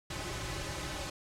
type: noise with comb filter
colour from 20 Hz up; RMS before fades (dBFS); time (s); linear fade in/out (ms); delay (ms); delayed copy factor
pink; -38; 0.1-1.1; 5; 4.3; -0.85
effects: low-pass 8000 Hz 12 dB/octave